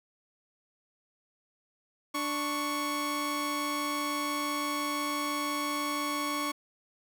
sawtooth tone pair together, 293.7 / 1108.9 Hz, D4 / C#6, 0 / 0 cents, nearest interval octave + major seventh, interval 2300 cents, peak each -30 / -28 dBFS, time 2.14-6.52 s, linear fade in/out 10 ms, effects none

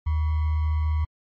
sine tone with sample-and-hold, 77.78 Hz, D#2, in tune, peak -20 dBFS, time 0.06-1.05 s, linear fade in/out 10 ms, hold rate 1050 Hz, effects low-pass 2000 Hz 12 dB/octave + MP3 32 kbps

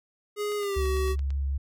square tone with pitch glide, 415.3 to 378.6 Hz, G#4 to F#4, 0 to +40 cents, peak -28 dBFS, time 0.36-1.16 s, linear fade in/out 50 ms, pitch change -160 cents, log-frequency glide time 0.57-0.85 s
click train, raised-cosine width 0.2 ms, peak -30 dBFS, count 8, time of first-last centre 0.52-1.305 s, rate 8.92 Hz
sine tone with vibrato, 69 Hz, C#2, 7 cents flat, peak -25 dBFS, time 0.76-1.58 s, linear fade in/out 10 ms, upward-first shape triangle, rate 5.3 Hz, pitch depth 14 cents each way
effects none

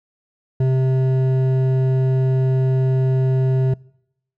sine tone with hard clipping, 130.81 Hz, C3, in tune, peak -16 dBFS, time 0.6-3.74 s, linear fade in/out 5 ms, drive 9 dB, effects noise-tail reverb RT60 0.8 s tail -25 dB re dry

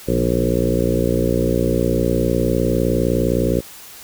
harmonic tone with a mistuned harmonic, 59.7 Hz, A#1, 42 cents sharp, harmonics 1 / 2 / 3 / 4 / 5 / 6 / 7 / 8 / 9, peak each -24 / -24 / -24 / -24 / -24 / -24 / -24 / -24 / -24 dBFS, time 0.07-3.61 s, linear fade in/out 20 ms, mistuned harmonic 3, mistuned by -39 cents, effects white hiss -39 dBFS RMS until 4.03 s

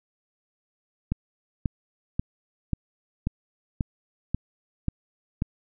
click train, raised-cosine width 5 ms, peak -12 dBFS, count 9, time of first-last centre 1.12-5.421 s, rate 1.86 Hz, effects none

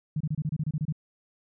sine tone bursts, 152.6 Hz, D#3, 33 cents flat, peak -25 dBFS, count 11, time 0.16-0.925 s, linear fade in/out 5 ms, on 45 ms, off 27 ms, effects none

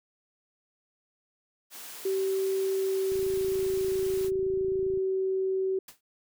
white high-pass noise, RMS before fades -43 dBFS, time 1.7-4.31 s, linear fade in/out 50 ms, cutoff 250 Hz, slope 12 dB/octave
sine tone with pitch glide, 384.6 to 380.4 Hz, G4 to F#4, -33 to +48 cents, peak -25 dBFS, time 2.05-5.79 s, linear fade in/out 5 ms, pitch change -19 cents, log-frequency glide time 2.7-3.79 s
click train, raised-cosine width 5 ms, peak -33 dBFS, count 52, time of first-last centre 3.12-4.975 s, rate 27.5 Hz
white noise with exponential decay, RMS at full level -42 dBFS, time 5.88-6.01 s, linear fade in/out 5 ms, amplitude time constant 28 ms
effects none

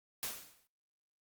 white noise with exponential decay, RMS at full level -36 dBFS, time 0.23-0.67 s, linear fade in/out 0 ms, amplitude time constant 94 ms, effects noise-tail reverb RT60 0.4 s tail -24 dB re dry + Opus 48 kbps

